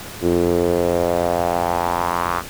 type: tone with band-pass filter sweep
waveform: sawtooth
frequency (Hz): 86.7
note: F2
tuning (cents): -12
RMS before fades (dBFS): -19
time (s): 0.21-2.43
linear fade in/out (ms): 50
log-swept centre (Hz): 350 to 1200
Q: 3.2
effects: pink hiss -34 dBFS RMS until 2.49 s